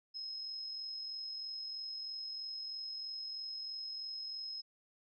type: tone with amplitude modulation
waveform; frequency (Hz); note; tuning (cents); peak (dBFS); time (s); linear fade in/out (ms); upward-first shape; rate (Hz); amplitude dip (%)
sine; 5140; E8; -45; -39; 0.14-4.62; 20; sine; 43.1; 30
effects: none